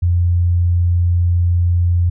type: tone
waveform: sine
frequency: 87.31 Hz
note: F2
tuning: in tune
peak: -11 dBFS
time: 0.02-2.1 s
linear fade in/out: 10 ms
effects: none